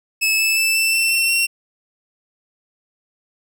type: tone with pitch steps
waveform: sawtooth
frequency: 2600 / 2621 / 2642 / 2664 / 2685 / 2707 / 2729 Hz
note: E7 / E7 / E7 / E7 / E7 / E7 / F7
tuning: -24 / -11 / +3 / +18 / +31 / +45 / -41 cents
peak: -12 dBFS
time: 0.21-1.47 s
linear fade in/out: 20 ms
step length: 180 ms
effects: none